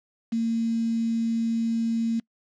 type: tone with quantisation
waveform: sine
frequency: 228.5 Hz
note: A#3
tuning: 34 cents flat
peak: -22 dBFS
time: 0.32-2.2 s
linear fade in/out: 10 ms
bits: 7
effects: noise-tail reverb RT60 0.1 s tail -25 dB re dry + low-pass 5000 Hz 12 dB/octave